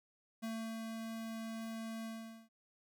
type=tone with ADSR envelope; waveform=square; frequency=224.8 Hz; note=A3; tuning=37 cents sharp; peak=-39 dBFS; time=0.42-2.49 s; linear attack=20 ms; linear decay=340 ms; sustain=-3 dB; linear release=440 ms; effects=none

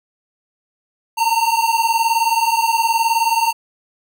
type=beating tone pair; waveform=square; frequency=903 / 922 Hz; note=A5 / A#5; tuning=+45 / -19 cents; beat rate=19 Hz; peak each=-18 dBFS; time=1.17-3.53 s; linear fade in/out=20 ms; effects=none

